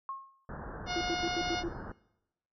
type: tone with exponential decay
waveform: sine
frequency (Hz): 1080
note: C#6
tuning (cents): -45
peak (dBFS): -33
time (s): 0.09-0.45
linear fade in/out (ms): 1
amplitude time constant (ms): 77
type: low-pass noise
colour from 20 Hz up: pink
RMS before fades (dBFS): -42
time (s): 0.49-1.92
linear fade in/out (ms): 2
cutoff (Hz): 1700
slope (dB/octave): 96
type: harmonic tone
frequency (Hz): 718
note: F5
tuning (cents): +48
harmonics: 1 / 2 / 3 / 4 / 5 / 6 / 7 / 8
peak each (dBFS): -36 / -39 / -41 / -42 / -43 / -44 / -44 / -45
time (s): 0.86-1.64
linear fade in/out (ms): 50
type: tone bursts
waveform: sine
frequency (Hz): 340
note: F4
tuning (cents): -46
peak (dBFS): -31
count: 6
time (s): 0.96-1.685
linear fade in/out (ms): 2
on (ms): 50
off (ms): 85
effects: noise-tail reverb RT60 0.9 s tail -21 dB re dry